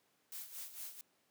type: noise with tremolo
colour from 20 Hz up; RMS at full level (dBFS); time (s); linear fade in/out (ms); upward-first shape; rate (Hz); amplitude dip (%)
blue; -45; 0.32-1.01; 0; sine; 4.4; 70
effects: pink hiss -75 dBFS RMS until 1.3 s + high-pass 200 Hz 12 dB/octave